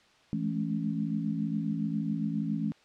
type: chord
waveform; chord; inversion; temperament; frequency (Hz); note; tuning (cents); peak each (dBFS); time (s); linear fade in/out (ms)
sine; A major seventh; second; equal with one note detuned; 164.81 / 207.7 / 215 / 277.2; E3 / G#3 / A3 / C#4; 0 / 0 / -40 / 0; -33 / -37 / -32 / -35; 0.33-2.72; 0
effects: white hiss -61 dBFS RMS until 2.84 s + low-pass 4000 Hz 12 dB/octave